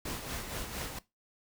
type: noise with tremolo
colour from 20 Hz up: pink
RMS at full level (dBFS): -37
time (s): 0.05-0.99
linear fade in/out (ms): 5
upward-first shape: sine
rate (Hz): 4.3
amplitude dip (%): 50
effects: noise-tail reverb RT60 0.2 s tail -18 dB re dry